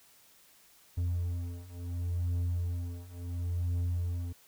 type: beating tone pair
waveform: triangle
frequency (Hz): 86.8 / 87.51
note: F2 / F2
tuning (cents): -10 / +4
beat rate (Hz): 0.71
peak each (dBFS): -33 / -31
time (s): 0.97-4.33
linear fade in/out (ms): 10
effects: white hiss -61 dBFS RMS until 4.47 s